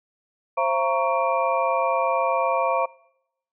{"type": "tone cluster", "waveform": "sine", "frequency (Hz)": [529, 677, 932, 1116, 2383], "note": ["C5", "E5", "A#5", "C#6", "D7"], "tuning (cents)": [19, 46, -1, 11, 25], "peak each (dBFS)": [-25, -25, -25, -25, -33], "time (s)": [0.57, 2.86], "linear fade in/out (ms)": 10, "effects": ["noise-tail reverb RT60 0.8 s tail -23 dB re dry"]}